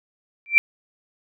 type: tone with exponential growth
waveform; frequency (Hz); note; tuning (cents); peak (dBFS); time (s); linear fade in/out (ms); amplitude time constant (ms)
sine; 2349; D7; 0; -6; 0.46-0.58; 0; 24
effects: none